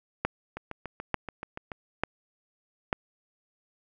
two click trains, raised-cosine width 0.5 ms, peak -10 / -21 dBFS, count 4 / 9, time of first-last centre 0.25-2.929 / 0.57-1.718 s, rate 1.12 / 6.97 Hz, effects none

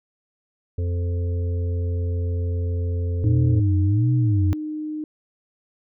harmonic tone, 87.31 Hz, F2, in tune, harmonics 1 / 3 / 5 / 6, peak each -21 / -38 / -35 / -42 dBFS, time 0.78-3.6 s, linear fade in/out 5 ms
sine tone, 306.3 Hz, D#4, 27 cents flat, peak -26 dBFS, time 3.24-5.04 s, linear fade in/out 2 ms
sine tone with vibrato, 107 Hz, A2, 48 cents flat, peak -16 dBFS, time 3.24-4.53 s, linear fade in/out 0 ms, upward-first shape sine, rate 1.4 Hz, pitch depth 280 cents each way
effects none

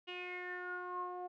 sawtooth tone with low-pass filter sweep, 359.8 Hz, F#4, 48 cents flat, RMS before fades -43 dBFS, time 0.07-1.28 s, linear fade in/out 20 ms, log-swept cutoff 2900 to 800 Hz, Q 9.3, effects none

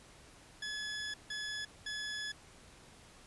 20% pulse tone bursts at uneven times, 1704 Hz, G#6, 44 cents sharp, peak -33 dBFS, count 3, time 0.62-1.14 / 1.3-1.65 / 1.86-2.32 s, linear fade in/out 5 ms, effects pink hiss -58 dBFS RMS until 3.26 s + resampled to 24000 Hz

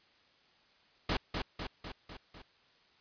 pink noise with echo, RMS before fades -31 dBFS, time 1.09-1.17 s, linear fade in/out 5 ms, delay 250 ms, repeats 5, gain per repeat -4 dB, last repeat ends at 2.42 s, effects white hiss -66 dBFS RMS until 3 s + resampled to 11025 Hz

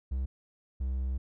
triangle tone pair in turn, 65.41 / 64.88 Hz, C2 / C2, 0 / -14 cents, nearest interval unison, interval 14 cents, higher first, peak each -27 dBFS, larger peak neither, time 0.11-0.26 / 0.8-1.18 s, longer second, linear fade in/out 10 ms, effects none

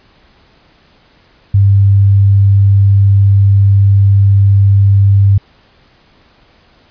sine tone, 99.2 Hz, G2, 21 cents sharp, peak -4 dBFS, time 1.54-5.38 s, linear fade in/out 5 ms, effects pink hiss -48 dBFS RMS until 6.9 s + resampled to 11025 Hz

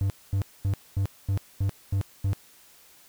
triangle tone bursts, 97.9 Hz, G2, 2 cents flat, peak -20 dBFS, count 8, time 0.01-2.332 s, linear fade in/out 0 ms, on 89 ms, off 230 ms, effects white hiss -55 dBFS RMS until 3.08 s

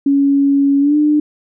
sine tone with pitch glide, 279.3 to 299.3 Hz, C#4 to D4, +13 to +33 cents, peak -9 dBFS, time 0.06-1.2 s, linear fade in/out 5 ms, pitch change +120 cents, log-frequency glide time 0.8-0.96 s, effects none

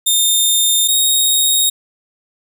15% pulse tone pair in turn, 3634 / 3743 Hz, A#7 / A#7, -45 / +6 cents, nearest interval minor second, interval 51 cents, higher second, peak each -4 dBFS, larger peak neither, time 0.06-0.88 / 0.88-1.7 s, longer neither, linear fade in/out 10 ms, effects none

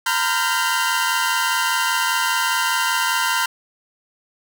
sawtooth tone cluster, 924 / 1009 / 1393 / 1568 Hz, A#5 / B5 / F6 / G6, -16 / +37 / -5 / 0 cents, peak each -20 dBFS, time 0.06-3.46 s, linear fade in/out 5 ms, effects none

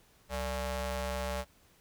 sawtooth ring-modulated tone, 257.7 Hz, C4, 26 cents flat, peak -26 dBFS, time 0.29-1.45 s, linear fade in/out 50 ms, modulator 326 Hz, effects pink hiss -64 dBFS RMS until 1.8 s

